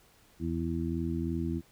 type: harmonic tone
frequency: 83 Hz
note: E2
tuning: 12 cents sharp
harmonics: 1 / 2 / 3 / 4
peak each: -35 / -35 / -35 / -35 dBFS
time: 0.39-1.62 s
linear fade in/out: 50 ms
effects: pink hiss -62 dBFS RMS until 1.71 s